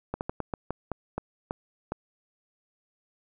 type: slowing click train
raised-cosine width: 1 ms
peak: -16 dBFS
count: 10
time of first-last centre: 0.14-1.92 s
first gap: 69 ms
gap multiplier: 1.25
effects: none